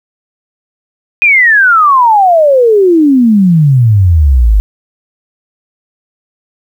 sine exponential sweep, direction down, 2500 to 48.76 Hz, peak -3 dBFS, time 1.22-4.6 s, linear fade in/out 0 ms, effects 7-bit

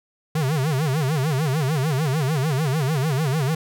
square tone with vibrato, 144.6 Hz, D3, 27 cents flat, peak -20 dBFS, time 0.35-3.55 s, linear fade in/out 5 ms, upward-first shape sine, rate 6.7 Hz, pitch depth 210 cents each way, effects none

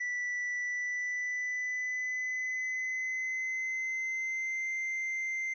triangle tone with pitch glide, 1967 to 2084 Hz, B6 to C7, -7 to -7 cents, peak -30 dBFS, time 0-5.54 s, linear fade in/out 10 ms, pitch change +100 cents, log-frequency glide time 0.59-4.71 s, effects resampled to 16000 Hz

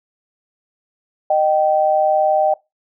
sine tone pair together, 616 / 775 Hz, D#5 / G5, -17 / -20 cents, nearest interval major third, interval 397 cents, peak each -15 dBFS, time 1.3-2.54 s, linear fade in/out 5 ms, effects noise-tail reverb RT60 0.2 s tail -21 dB re dry

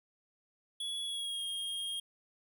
square tone with pitch glide, 3378 to 3242 Hz, G#7 to G#7, +29 to -42 cents, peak -36 dBFS, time 0.8-2 s, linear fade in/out 5 ms, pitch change -71 cents, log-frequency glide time 1.05-1.43 s, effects none

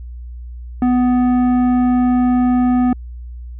sine tone with tanh clipping, 248.7 Hz, B3, 12 cents sharp, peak -13 dBFS, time 0.82-2.93 s, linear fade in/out 2 ms, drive 11 dB, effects added 60 Hz sine -28 dBFS peak until 3.59 s

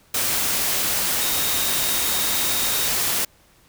sine tone in noise, 3729 Hz, A#7, in tune, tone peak -30 dBFS, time 1.21-2.88 s, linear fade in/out 5 ms, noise white, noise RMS -22 dBFS, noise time 0.14-3.25 s, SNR -11 dB, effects pink hiss -56 dBFS RMS until 3.68 s

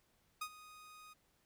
sawtooth tone with ADSR envelope, 1244.5 Hz, D#6, in tune, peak -34 dBFS, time 0.41-1.14 s, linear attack 8 ms, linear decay 66 ms, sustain -17 dB, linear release 17 ms, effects pink hiss -75 dBFS RMS until 1.45 s

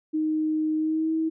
sine tone with pitch glide, 311.1 to 320.4 Hz, D#4 to E4, 0 to -49 cents, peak -22 dBFS, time 0.13-1.3 s, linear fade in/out 20 ms, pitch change +51 cents, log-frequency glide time 0.76-1.12 s, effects none

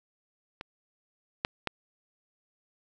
clicks, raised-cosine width 0.3 ms, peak -22 / -10 / -13 dBFS, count 3, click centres 0.611 / 1.449 / 1.673 s, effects none

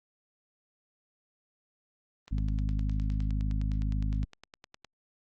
click train, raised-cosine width 0.2 ms, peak -30 dBFS, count 26, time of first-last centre 2.28-4.847 s, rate 9.74 Hz
harmonic tone, 51.91 Hz, G#1, in tune, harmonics 1 / 2 / 3 / 4 / 5, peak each -28 / -34 / -38 / -40 / -42 dBFS, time 2.31-4.25 s, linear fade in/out 10 ms
effects Opus 24 kbps

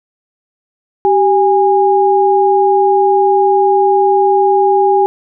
sine tone pair together, 388.4 / 819 Hz, G4 / G#5, -16 / -24 cents, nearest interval octave + minor second, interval 1292 cents, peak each -10 dBFS, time 1.05-5.06 s, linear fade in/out 0 ms, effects none

